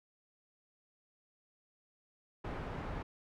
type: low-pass noise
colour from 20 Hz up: pink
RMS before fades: -41 dBFS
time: 2.44-3.03 s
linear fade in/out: 10 ms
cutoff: 1500 Hz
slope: 12 dB/octave
effects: none